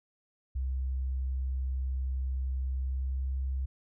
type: tone with pitch glide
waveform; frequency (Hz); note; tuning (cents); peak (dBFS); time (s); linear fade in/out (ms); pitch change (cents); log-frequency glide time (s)
sine; 65.2 to 66.07; C2 to C2; -5 to +17; -29; 0.55-3.66; 10; +22; 2.73-3.34
effects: none